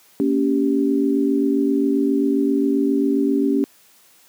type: chord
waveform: sine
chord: G diminished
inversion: first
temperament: equal with one note detuned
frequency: 233.1 / 280.6 / 392 Hz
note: Bb3 / Db4 / G4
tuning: 0 / +21 / 0 cents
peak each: -22 / -17 / -22 dBFS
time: 0.2-3.64 s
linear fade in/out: 0 ms
effects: white hiss -53 dBFS RMS until 4.28 s + high-pass 150 Hz 12 dB/octave